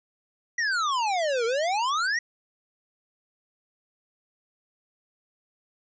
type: exponential two-way sweep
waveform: square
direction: down then up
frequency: 1952 to 446.1 to 1952 Hz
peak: -24 dBFS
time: 0.58-2.19 s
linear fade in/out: 5 ms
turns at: 1.45 s
effects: resampled to 16000 Hz